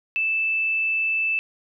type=tone; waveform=sine; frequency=2637 Hz; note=E7; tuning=in tune; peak=-20 dBFS; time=0.16-1.39 s; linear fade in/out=0 ms; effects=none